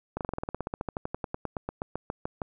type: slowing click train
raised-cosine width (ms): 1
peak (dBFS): -17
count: 27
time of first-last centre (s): 0.17-2.418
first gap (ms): 38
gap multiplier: 1.06
effects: none